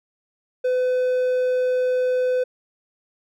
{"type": "tone", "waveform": "triangle", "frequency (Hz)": 505, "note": "B4", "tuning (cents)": 39, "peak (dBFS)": -16, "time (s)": [0.64, 2.44], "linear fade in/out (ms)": 10, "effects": []}